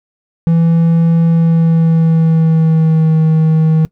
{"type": "tone with pitch glide", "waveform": "triangle", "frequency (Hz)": [166.1, 158.78], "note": ["E3", "D#3"], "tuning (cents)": [13, 35], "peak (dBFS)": -5, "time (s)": [0.47, 3.85], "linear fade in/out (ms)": 0, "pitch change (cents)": -78, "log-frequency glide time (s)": [1.25, 3.18], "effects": ["noise-tail reverb RT60 0.1 s tail -21 dB re dry"]}